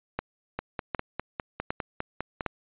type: two click trains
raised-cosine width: 0.5 ms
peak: -13 / -15 dBFS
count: 4 / 10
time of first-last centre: 0.19-2.463 / 0.59-2.408 s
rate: 1.32 / 4.95 Hz
effects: resampled to 8000 Hz